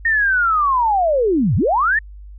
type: linear two-way sweep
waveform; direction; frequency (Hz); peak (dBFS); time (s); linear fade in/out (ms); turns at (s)
sine; down then up; 1856 to 79.4 to 1856; -13; 0.05-1.99; 5; 1.56
effects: added 50 Hz sine -34 dBFS peak until 2.38 s